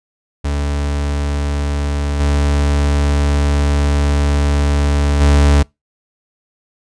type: tone with level steps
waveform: 40% pulse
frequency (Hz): 72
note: D2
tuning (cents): -34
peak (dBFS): -15 / -11 / -7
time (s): 0.44-5.63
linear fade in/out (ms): 10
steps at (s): 2.19 / 5.2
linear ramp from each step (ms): 20
effects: noise-tail reverb RT60 0.2 s tail -26 dB re dry + resampled to 22050 Hz